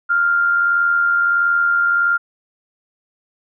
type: tone with amplitude modulation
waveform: sine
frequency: 1396.9 Hz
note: F6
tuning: in tune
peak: -11 dBFS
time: 0.09-2.18 s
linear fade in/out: 20 ms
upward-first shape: sine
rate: 81.5 Hz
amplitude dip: 40%
effects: none